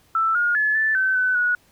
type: tone with pitch steps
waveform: sine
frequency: 1326 / 1428 / 1717 / 1756 / 1533 / 1508 / 1461 Hz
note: E6 / F6 / A6 / A6 / G6 / F#6 / F#6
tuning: +10 / +38 / -43 / -4 / -39 / +32 / -22 cents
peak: -17 dBFS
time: 0.15-1.55 s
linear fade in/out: 2 ms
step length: 200 ms
effects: pink hiss -58 dBFS RMS until 1.71 s